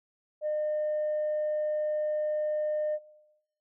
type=tone; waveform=sine; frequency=607 Hz; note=D#5; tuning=43 cents flat; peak=-26 dBFS; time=0.41-2.99 s; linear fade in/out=50 ms; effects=noise-tail reverb RT60 0.9 s tail -19 dB re dry + tanh soft clip ceiling -24 dBFS